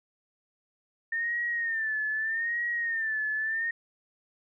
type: tone with vibrato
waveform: sine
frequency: 1811 Hz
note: A6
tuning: 49 cents sharp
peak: -27 dBFS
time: 1.12-3.71 s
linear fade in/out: 5 ms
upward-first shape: sine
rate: 0.81 Hz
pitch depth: 85 cents each way
effects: none